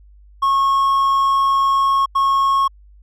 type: tone bursts at uneven times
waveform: triangle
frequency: 1093 Hz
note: C#6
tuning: 25 cents flat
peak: -11 dBFS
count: 2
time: 0.42-2.06 / 2.15-2.68 s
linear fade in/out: 10 ms
effects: added 50 Hz sine -43 dBFS peak until 3.02 s